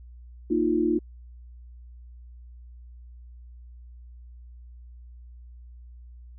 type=chord; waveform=sine; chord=Bb suspended fourth; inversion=none; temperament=just; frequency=233.1 / 310.8 / 349.6 Hz; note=Bb3 / Eb4 / F4; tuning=0 / -2 / +2 cents; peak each=-28 / -24 / -24 dBFS; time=0.5-0.99 s; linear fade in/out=10 ms; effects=added 60 Hz sine -43 dBFS peak until 6.38 s